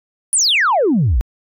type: exponential sweep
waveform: sine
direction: down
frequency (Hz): 10250 to 47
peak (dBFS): -10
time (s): 0.33-1.21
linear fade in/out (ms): 0
effects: tanh soft clip ceiling -8 dBFS